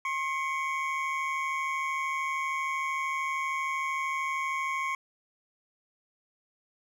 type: tone cluster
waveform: triangle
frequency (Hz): 1072 / 2084 / 2237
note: C6 / C7 / C#7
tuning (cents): +42 / -7 / +15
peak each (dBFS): -29 / -36 / -32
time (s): 0.05-4.95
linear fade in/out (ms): 2
effects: none